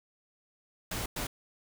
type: noise bursts at uneven times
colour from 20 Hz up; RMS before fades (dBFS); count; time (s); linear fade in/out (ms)
pink; -35; 2; 0.91-1.06 / 1.16-1.27; 5
effects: none